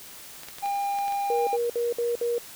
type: clicks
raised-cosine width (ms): 0.2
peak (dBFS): -23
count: 7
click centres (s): 0.434 / 0.486 / 0.585 / 0.659 / 0.987 / 1.081 / 1.123
type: tone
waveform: triangle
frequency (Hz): 802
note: G5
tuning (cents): +39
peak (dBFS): -23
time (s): 0.62-1.57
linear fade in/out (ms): 20
type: tone bursts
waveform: sine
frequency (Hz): 474.5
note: A#4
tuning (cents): +31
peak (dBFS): -23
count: 5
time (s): 1.3-2.382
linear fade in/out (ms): 2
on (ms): 170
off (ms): 58
effects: white hiss -44 dBFS RMS until 2.55 s